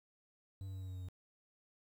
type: tone with pitch steps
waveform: triangle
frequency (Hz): 96.6 / 95.66 / 94.72 / 93.8 / 92.88 / 91.97 / 91.07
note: G2 / G2 / F#2 / F#2 / F#2 / F#2 / F#2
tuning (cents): -25 / -42 / +41 / +24 / +7 / -10 / -27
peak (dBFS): -40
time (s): 0.61-1.086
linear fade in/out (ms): 0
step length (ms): 68
effects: 11-bit